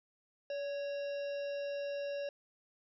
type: harmonic tone with a mistuned harmonic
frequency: 553 Hz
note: C#5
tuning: 4 cents flat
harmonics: 1 / 3 / 5 / 7 / 9 / 10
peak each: -36 / -52 / -51 / -58 / -62 / -57 dBFS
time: 0.5-2.29 s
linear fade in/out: 2 ms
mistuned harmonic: 1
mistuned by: +50 cents
effects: none